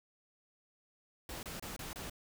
pink noise bursts, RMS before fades -44 dBFS, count 5, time 1.29-2.098 s, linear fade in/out 2 ms, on 140 ms, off 27 ms, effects none

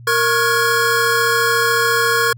square tone cluster, 463.3 / 1093 / 1424 / 1672 Hz, A#4 / C#6 / F6 / G#6, -11 / -25 / +33 / +11 cents, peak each -20 dBFS, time 0.07-2.33 s, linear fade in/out 5 ms, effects added 119 Hz sine -35 dBFS peak until 2.37 s

